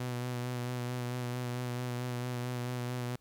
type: tone with vibrato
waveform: sawtooth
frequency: 123.47 Hz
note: B2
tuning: in tune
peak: -30 dBFS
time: 0-3.16 s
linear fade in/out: 5 ms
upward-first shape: sine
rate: 4.5 Hz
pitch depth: 24 cents each way
effects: pink hiss -72 dBFS RMS until 3.2 s